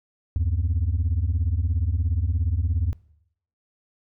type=beating tone pair; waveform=sine; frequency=74.6 / 91.6 Hz; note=D2 / F#2; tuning=+28 / -17 cents; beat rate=17 Hz; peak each=-21 / -21 dBFS; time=0.36-2.93 s; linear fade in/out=0 ms; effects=noise-tail reverb RT60 0.7 s tail -21 dB re dry + tanh soft clip ceiling -17 dBFS